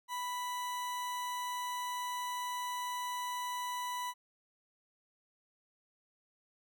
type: tone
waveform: 40% pulse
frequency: 987.8 Hz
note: B5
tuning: in tune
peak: -35 dBFS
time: 0.08-4.14 s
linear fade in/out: 50 ms
effects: none